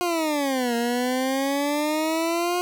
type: exponential two-way sweep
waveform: 20% pulse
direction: down then up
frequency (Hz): 359.2 to 233.1 to 359.2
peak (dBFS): -17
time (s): 0.01-2.61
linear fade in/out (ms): 0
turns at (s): 0.75
effects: none

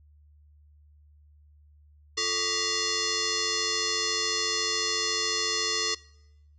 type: tone with frequency modulation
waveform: sine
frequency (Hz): 440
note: A4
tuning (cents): 0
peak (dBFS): -25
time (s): 2.17-5.95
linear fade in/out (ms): 10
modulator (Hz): 786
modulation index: 7.5
effects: noise-tail reverb RT60 0.9 s tail -23 dB re dry + added 74 Hz sine -54 dBFS peak until 6.58 s

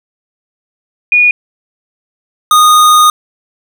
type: tone pair in turn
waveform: sine / square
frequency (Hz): 2451 / 1233.3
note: D#7 / D#6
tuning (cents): -27 / -16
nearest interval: octave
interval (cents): 1189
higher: first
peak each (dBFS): -4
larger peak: neither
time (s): 1.12-1.31 / 2.51-3.1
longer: second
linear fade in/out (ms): 2
effects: none

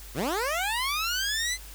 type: linear sweep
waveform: 15% pulse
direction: up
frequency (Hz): 98.5 to 2064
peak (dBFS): -20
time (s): 0.14-1.58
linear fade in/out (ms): 50
effects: added 50 Hz sine -43 dBFS peak until 1.74 s + white hiss -47 dBFS RMS until 1.74 s

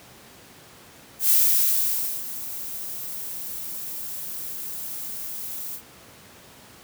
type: noise with ADSR envelope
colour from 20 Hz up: violet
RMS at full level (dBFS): -17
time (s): 1.19-5.82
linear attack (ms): 110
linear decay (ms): 930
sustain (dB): -16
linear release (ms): 85
effects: pink hiss -48 dBFS RMS until 6.83 s + high-pass 100 Hz 12 dB/octave

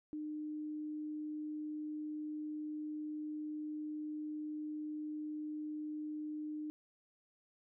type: tone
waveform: sine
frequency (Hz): 303.7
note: D#4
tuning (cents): -42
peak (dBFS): -39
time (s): 0.13-6.7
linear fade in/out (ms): 0
effects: none

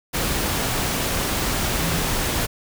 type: tone in noise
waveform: sine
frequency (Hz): 166.3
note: E3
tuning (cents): +16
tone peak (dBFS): -25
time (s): 1.8-2.05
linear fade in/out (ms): 20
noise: pink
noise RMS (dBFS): -23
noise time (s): 0.13-2.47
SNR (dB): -5
effects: none

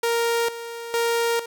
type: tone with tremolo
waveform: sawtooth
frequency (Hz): 466.2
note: A#4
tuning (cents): 0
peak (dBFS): -16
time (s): 0.03-1.46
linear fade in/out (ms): 5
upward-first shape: square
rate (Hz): 1.1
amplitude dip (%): 75
effects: none

